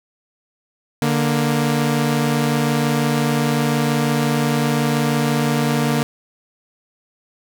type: tone pair together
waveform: sawtooth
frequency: 147.5 / 234.1 Hz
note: D3 / A#3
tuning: +8 / +8 cents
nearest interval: minor sixth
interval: 800 cents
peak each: -15 dBFS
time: 1.02-6.03 s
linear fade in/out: 0 ms
effects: 8-bit